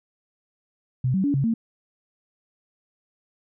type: tone with pitch steps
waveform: sine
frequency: 128 / 190.5 / 284.8 / 137.4 / 227.4 Hz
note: C3 / G3 / C#4 / C#3 / A#3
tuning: -38 / -49 / +47 / -15 / -43 cents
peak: -19 dBFS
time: 1.04-1.54 s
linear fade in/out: 5 ms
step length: 100 ms
effects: none